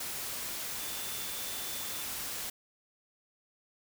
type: tone in noise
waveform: sine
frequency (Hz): 3520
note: A7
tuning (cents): 0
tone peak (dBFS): -47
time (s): 0.79-2.03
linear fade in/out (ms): 5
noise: white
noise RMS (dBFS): -38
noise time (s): 0-2.5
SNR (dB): -12
effects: none